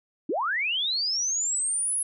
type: linear sweep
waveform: sine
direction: up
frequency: 246.9 to 10700 Hz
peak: -24 dBFS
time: 0.29-2.03 s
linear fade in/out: 5 ms
effects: none